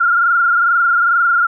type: tone with frequency modulation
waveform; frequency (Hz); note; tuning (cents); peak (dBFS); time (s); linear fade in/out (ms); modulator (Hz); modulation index
sine; 1396.9; F6; 0; -10; 0-1.47; 10; 22.3; 2
effects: none